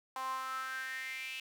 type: tone with high-pass filter sweep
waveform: sawtooth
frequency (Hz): 261.6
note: C4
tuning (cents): 0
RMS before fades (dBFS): -40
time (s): 0.16-1.4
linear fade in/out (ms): 2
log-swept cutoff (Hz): 920 to 2700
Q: 7.7
effects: none